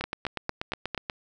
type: two click trains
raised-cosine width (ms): 0.3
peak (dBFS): -14 / -14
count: 5 / 10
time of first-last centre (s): 0.04-0.947 / 0.01-1.098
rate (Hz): 4.41 / 8.27
effects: none